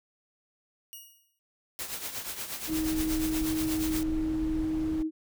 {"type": "tone with exponential decay", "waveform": "5% pulse", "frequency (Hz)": 2877, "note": "F#7", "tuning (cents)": -49, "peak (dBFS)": -31, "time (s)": [0.93, 1.39], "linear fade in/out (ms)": 0, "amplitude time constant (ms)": 100}
{"type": "noise with tremolo", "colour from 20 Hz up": "white", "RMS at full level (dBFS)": -34, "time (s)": [1.79, 4.03], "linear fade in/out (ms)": 0, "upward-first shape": "triangle", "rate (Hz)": 8.4, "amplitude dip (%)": 70}
{"type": "tone", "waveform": "sine", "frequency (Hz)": 315.6, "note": "D#4", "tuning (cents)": 25, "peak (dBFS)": -27, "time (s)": [2.67, 5.11], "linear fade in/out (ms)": 50}
{"type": "noise", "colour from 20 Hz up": "brown", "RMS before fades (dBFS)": -37, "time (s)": [2.68, 5.03], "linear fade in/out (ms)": 10}
{"effects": []}